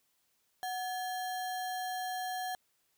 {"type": "tone with sample-and-hold", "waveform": "sine", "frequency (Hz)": 740, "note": "F#5", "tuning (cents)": 0, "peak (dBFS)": -34, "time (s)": [0.63, 2.55], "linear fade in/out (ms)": 0, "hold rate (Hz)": 2450, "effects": ["white hiss -75 dBFS RMS until 2.97 s"]}